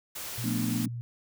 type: noise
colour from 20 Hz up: white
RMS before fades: -38 dBFS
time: 0.15-0.86 s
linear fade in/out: 10 ms
type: tone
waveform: sine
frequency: 118.9 Hz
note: A#2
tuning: 35 cents sharp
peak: -33 dBFS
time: 0.38-1.01 s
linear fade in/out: 0 ms
type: chord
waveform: sine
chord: B half-diminished seventh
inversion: second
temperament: just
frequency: 177.8 / 222.2 / 246.9 / 296.3 Hz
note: F3 / A3 / B3 / D4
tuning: +31 / +17 / 0 / +15 cents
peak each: -36 / -31 / -32 / -36 dBFS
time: 0.44-0.88 s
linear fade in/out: 5 ms
effects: none